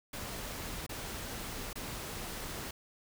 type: noise with dropouts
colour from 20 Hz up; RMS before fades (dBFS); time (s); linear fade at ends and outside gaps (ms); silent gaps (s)
pink; -41; 0.13-2.71; 5; 0.865-0.892 / 1.731-1.755
effects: none